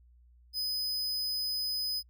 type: tone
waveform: 45% pulse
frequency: 5020 Hz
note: D#8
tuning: 15 cents sharp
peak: -31 dBFS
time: 0.53-2.03 s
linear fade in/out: 50 ms
effects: noise-tail reverb RT60 0.1 s tail -26 dB re dry + added 60 Hz sine -57 dBFS peak until 2.09 s